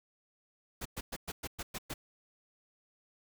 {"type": "noise bursts", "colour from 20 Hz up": "pink", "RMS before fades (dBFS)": -39, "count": 8, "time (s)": [0.81, 1.94], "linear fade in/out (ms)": 10, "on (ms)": 45, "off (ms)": 110, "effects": []}